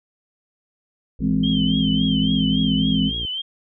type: harmonic tone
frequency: 58.27 Hz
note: A#1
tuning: in tune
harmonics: 1 / 2 / 3 / 4 / 5 / 6 / 7 / 8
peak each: -30 / -36 / -40 / -42 / -44 / -46 / -47 / -48 dBFS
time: 1.19-3.26 s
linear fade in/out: 5 ms
type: chord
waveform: sine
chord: E augmented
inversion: none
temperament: equal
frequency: 164.81 / 207.7 / 261.6 Hz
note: E3 / G#3 / B#3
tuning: 0 / 0 / 0 cents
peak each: -22 / -21 / -21 dBFS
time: 1.2-3.12 s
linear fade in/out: 50 ms
type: tone with vibrato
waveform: sine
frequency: 3136 Hz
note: G7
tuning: in tune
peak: -24 dBFS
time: 1.43-3.42 s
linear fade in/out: 10 ms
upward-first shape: triangle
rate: 3.6 Hz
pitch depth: 98 cents each way
effects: none